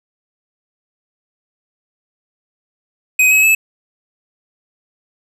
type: tone with pitch steps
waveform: square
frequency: 2516 / 2560 / 2605 Hz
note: D#7 / D#7 / E7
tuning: +19 / +49 / -21 cents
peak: -9 dBFS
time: 3.19-3.55 s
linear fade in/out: 5 ms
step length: 120 ms
effects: none